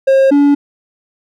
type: tone pair in turn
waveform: triangle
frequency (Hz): 537 / 285.9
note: C5 / D4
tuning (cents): +45 / -46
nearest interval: major seventh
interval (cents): 1091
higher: first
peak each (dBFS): -4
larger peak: neither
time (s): 0.07-0.31 / 0.31-0.55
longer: neither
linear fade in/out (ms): 10
effects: none